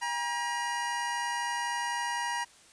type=tone pair together; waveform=25% pulse; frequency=808 / 951.9 Hz; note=G#5 / A#5; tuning=-48 / +36 cents; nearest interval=minor third; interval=284 cents; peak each=-35 / -27 dBFS; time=0.01-2.45 s; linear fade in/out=20 ms; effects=white hiss -57 dBFS RMS until 2.72 s + resampled to 22050 Hz